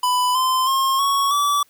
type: tone with pitch steps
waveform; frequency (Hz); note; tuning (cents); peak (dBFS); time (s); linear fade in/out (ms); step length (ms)
square; 996 / 1032.9 / 1071.2 / 1110.9 / 1152.1; B5 / C6 / C6 / C#6 / D6; +14 / -23 / +40 / +3 / -34; -17; 0.03-1.63; 5; 320
effects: white hiss -58 dBFS RMS until 1.69 s